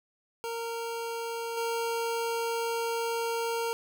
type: tone with level steps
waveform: 25% pulse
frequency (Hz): 462.1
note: A#4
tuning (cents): -15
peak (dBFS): -29 / -25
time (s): 0.44-3.73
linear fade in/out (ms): 0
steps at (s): 1.57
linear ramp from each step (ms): 5
effects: none